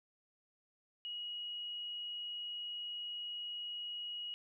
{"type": "tone", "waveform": "sine", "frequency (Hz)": 2900, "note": "F#7", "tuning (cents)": -35, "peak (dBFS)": -40, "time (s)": [1.05, 4.34], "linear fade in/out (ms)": 0, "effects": ["13-bit"]}